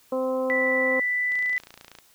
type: harmonic tone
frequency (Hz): 259.6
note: C4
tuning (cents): -13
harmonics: 1 / 2 / 3 / 4 / 5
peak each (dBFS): -30 / -24 / -38 / -35 / -43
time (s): 0.12-1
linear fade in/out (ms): 5
type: tone with pitch glide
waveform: sine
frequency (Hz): 1975 to 1992.2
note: B6 to B6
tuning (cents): 0 to +15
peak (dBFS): -22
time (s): 0.5-1.58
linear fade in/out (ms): 0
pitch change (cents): +15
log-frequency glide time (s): 0.86-1.45
type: click train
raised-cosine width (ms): 0.2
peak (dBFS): -26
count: 20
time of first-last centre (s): 1.32-1.987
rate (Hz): 28.5
effects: white hiss -58 dBFS RMS until 2.14 s